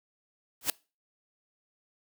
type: noise with exponential growth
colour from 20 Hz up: white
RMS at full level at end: -22 dBFS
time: 0.61-0.7 s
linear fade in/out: 2 ms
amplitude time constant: 19 ms
effects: noise-tail reverb RT60 0.3 s tail -23 dB re dry